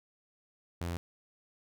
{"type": "tone", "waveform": "sawtooth", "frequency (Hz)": 86, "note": "F2", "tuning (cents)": -26, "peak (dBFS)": -30, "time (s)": [0.81, 0.97], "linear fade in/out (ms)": 0, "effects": []}